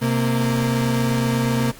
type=tone pair together; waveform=35% pulse; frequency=129.62 / 231.1 Hz; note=C3 / A#3; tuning=-16 / -15 cents; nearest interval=minor seventh; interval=1001 cents; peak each=-19 / -19 dBFS; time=0.01-1.72 s; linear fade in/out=20 ms; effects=pink hiss -43 dBFS RMS until 1.79 s + Opus 32 kbps